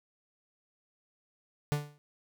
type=tone with exponential decay; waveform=45% pulse; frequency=146.83 Hz; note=D3; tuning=in tune; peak=-24 dBFS; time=1.72-1.98 s; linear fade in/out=0 ms; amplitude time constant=56 ms; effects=none